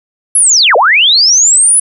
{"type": "linear two-way sweep", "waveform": "sine", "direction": "down then up", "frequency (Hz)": [11175, 430, 10270], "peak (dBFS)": -4, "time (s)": [0.35, 1.8], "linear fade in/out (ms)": 5, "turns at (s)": 0.76, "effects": []}